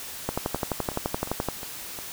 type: two click trains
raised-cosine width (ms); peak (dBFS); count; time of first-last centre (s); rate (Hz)
1; -23 / -11; 5 / 15; 0.56-1.989 / 0.29-1.487; 2.8 / 11.7
effects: white hiss -38 dBFS RMS until 2.12 s